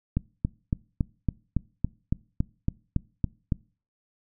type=click train; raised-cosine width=5 ms; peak=-11 dBFS; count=13; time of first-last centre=0.17-3.522 s; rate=3.58 Hz; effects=noise-tail reverb RT60 0.4 s tail -24 dB re dry